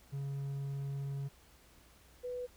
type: tone pair in turn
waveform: triangle / sine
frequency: 138.9 / 495 Hz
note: C#3 / B4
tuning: +4 / +4 cents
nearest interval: octave + minor seventh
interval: 2200 cents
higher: second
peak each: -34 / -37 dBFS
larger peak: first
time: 0.12-1.29 / 2.23-2.47 s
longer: first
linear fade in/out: 20 ms
effects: added 60 Hz sine -64 dBFS peak until 2.56 s + pink hiss -63 dBFS RMS until 2.56 s